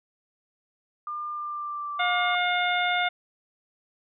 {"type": "tone with pitch glide", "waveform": "sine", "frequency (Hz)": [1200, 1167.2], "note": ["D6", "D6"], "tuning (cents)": [37, -11], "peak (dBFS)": -30, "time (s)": [1.07, 2.35], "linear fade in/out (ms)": 2, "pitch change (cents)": -48, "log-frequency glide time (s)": [1.32, 1.98]}
{"type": "harmonic tone", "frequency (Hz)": 714, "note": "F5", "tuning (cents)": 38, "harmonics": [1, 2, 3, 4, 5], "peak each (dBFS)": [-26, -28, -28, -37, -31], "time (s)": [1.99, 3.09], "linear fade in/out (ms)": 10}
{"effects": []}